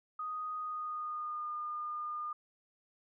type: tone with pitch glide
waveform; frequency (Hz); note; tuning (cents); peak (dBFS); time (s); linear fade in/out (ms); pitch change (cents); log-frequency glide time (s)
sine; 1244.5 to 1214; D#6 to D#6; 0 to -43; -36; 0.19-2.33; 5; -43; 0.57-1.52
effects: none